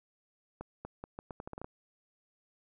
accelerating click train, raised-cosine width 1 ms, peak -27 dBFS, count 11, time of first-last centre 0.61-1.645 s, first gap 240 ms, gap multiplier 0.79, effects none

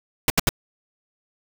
pink noise bursts, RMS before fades -17 dBFS, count 3, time 0.28-0.491 s, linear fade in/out 2 ms, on 21 ms, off 74 ms, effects none

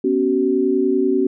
sine chord, B suspended second, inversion none, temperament equal with one note detuned, 246.9 / 277.2 / 377.6 Hz, B3 / C#4 / F#4, 0 / 0 / +35 cents, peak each -22 / -19 / -17 dBFS, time 0.04-1.27 s, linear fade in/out 5 ms, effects none

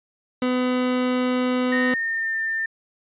30% pulse tone, 251.6 Hz, B3, 32 cents sharp, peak -17 dBFS, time 0.42-1.94 s, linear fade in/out 2 ms
sine tone with pitch glide, 1840 to 1795.9 Hz, A#6 to A6, -23 to +35 cents, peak -22 dBFS, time 1.72-2.66 s, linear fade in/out 5 ms, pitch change -42 cents, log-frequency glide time 1.86-2.35 s
effects resampled to 8000 Hz

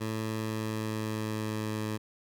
15% pulse tone with pitch glide, 110 to 107.92 Hz, A2 to A2, 0 to -33 cents, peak -25 dBFS, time 0-1.98 s, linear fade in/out 20 ms, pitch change -33 cents, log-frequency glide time 0.23-1.85 s, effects none

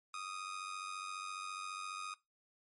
sawtooth tone with amplitude modulation, 1243 Hz, D#6, 2 cents flat, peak -35 dBFS, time 0.14-2.14 s, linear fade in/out 2 ms, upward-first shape sine, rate 94.6 Hz, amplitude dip 70%, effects noise-tail reverb RT60 0.2 s tail -19 dB re dry + MP3 48 kbps

